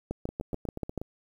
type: two click trains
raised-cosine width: 2 ms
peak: -18 / -22 dBFS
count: 7 / 7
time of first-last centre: 0.11-0.977 / 0.29-1.016 s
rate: 6.92 / 8.27 Hz
effects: 9-bit